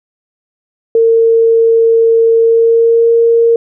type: tone with pitch glide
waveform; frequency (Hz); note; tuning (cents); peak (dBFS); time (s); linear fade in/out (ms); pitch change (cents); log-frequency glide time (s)
sine; 455.9 to 462.8; A#4 to A#4; -39 to -13; -5; 0.95-3.56; 2; +26; 2.37-3.12
effects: none